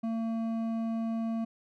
sine tone with hard clipping, 226.5 Hz, A#3, 50 cents flat, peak -31 dBFS, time 0.03-1.45 s, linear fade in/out 10 ms, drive 8 dB, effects none

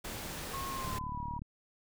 pink noise, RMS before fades -41 dBFS, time 0.04-0.99 s, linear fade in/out 10 ms
sine tone with pitch glide, 1086 to 961.9 Hz, C#6 to B5, -36 to -46 cents, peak -38 dBFS, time 0.53-1.39 s, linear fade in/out 10 ms, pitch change -210 cents, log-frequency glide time 0.69-1.26 s
click train, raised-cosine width 5 ms, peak -30 dBFS, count 22, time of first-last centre 0.85-1.419 s, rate 36.9 Hz
effects none

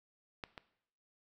clicks, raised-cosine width 0.3 ms, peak -24 / -29 dBFS, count 2, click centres 0.438 / 0.578 s, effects noise-tail reverb RT60 0.7 s tail -17 dB re dry

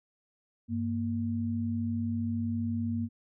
sine tone pair together, 98 / 233.1 Hz, G2 / A#3, 0 / 0 cents, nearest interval octave + minor third, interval 1500 cents, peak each -33 / -30 dBFS, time 0.68-3.09 s, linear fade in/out 50 ms, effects none

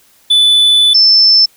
triangle / sine tone pair in turn, 3486 / 5294 Hz, A7 / E8, -17 / +7 cents, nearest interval perfect fifth, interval 724 cents, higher second, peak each -4 dBFS, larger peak neither, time 0.3-0.94 / 0.94-1.46 s, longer first, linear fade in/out 10 ms, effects white hiss -49 dBFS RMS until 1.56 s

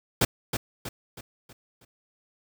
pink noise with echo, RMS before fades -21 dBFS, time 0.21-0.25 s, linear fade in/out 5 ms, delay 320 ms, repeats 5, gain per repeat -7 dB, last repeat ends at 1.85 s, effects none

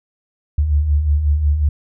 sine beating tone pair, 69.3 / 74.8 Hz, C#2 / D2, 0 / +32 cents, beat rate 5.5 Hz, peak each -22 / -13 dBFS, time 0.58-1.69 s, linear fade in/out 5 ms, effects none

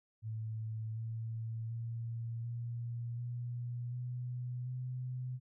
sine tone with pitch steps, 110.5 / 113.02 / 115.59 / 118.23 / 120.92 / 123.67 / 126.49 Hz, A2 / A2 / A#2 / A#2 / B2 / B2 / B2, +8 / +47 / -14 / +25 / -36 / +3 / +42 cents, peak -37 dBFS, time 0.22-5.4 s, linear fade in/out 50 ms, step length 740 ms, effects none

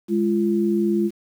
sine tone pair together, 207.4 / 343.2 Hz, G#3 / F4, -2 / -30 cents, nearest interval major sixth, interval 872 cents, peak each -20 dBFS, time 0.08-1.11 s, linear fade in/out 50 ms, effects 8-bit

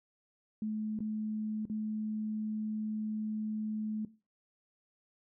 sine tone with dropouts, 215.3 Hz, A3, 37 cents flat, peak -32 dBFS, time 0.62-4.05 s, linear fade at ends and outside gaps 2 ms, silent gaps 0.99-1.004 / 1.654-1.698 s, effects noise-tail reverb RT60 0.3 s tail -17 dB re dry

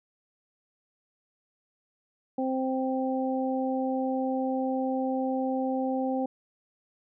harmonic tone, 261.6 Hz, C4, in tune, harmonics 1 / 2 / 3, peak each -28 / -31 / -33 dBFS, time 2.38-6.26 s, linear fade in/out 5 ms, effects none

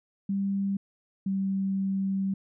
sine tone pair in turn, 197.1 / 193.71 Hz, G3 / G3, +10 / -20 cents, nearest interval unison, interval 30 cents, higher first, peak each -25 dBFS, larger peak neither, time 0.29-0.77 / 1.26-2.34 s, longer second, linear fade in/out 5 ms, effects none

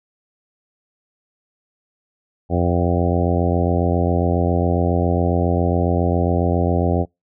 harmonic tone with a mistuned harmonic, 87.31 Hz, F2, in tune, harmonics 1 / 2 / 3 / 4 / 5 / 6 / 7 / 8 / 9, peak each -19 / -22 / -24 / -25 / -26 / -27 / -27 / -28 / -29 dBFS, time 2.49-7.06 s, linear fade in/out 50 ms, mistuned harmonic 9, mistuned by -17 cents, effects noise-tail reverb RT60 0.2 s tail -26 dB re dry

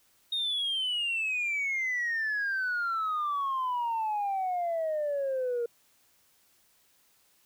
sine exponential sweep, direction down, 3729 to 466.2 Hz, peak -26 dBFS, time 0.32-5.66 s, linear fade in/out 5 ms, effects tanh soft clip ceiling -25 dBFS + white hiss -66 dBFS RMS until 7.45 s

